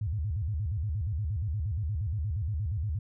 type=tone with vibrato; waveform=sine; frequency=89.4 Hz; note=F2; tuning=41 cents sharp; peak=-28 dBFS; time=0.01-2.99 s; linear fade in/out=5 ms; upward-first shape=square; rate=8.5 Hz; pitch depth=300 cents each way; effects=none